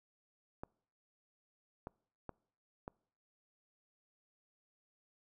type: clicks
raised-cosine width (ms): 1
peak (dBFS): -29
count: 4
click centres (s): 0.635 / 1.871 / 2.293 / 2.879
effects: noise-tail reverb RT60 0.6 s tail -26 dB re dry